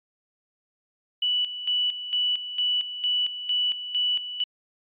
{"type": "tone with tremolo", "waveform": "sine", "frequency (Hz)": 2960, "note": "F#7", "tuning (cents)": 0, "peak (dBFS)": -21, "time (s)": [1.22, 4.44], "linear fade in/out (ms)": 5, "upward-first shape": "square", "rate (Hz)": 2.2, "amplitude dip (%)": 70, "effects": ["resampled to 8000 Hz"]}